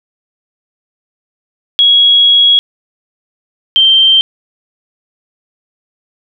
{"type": "tone pair in turn", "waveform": "sine", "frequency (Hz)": [3322, 3139], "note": ["G#7", "G7"], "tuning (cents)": [0, 2], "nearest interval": "minor second", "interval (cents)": 98, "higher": "first", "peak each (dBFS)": -4, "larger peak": "neither", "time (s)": [[1.79, 2.59], [3.76, 4.21]], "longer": "first", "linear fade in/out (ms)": 0, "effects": []}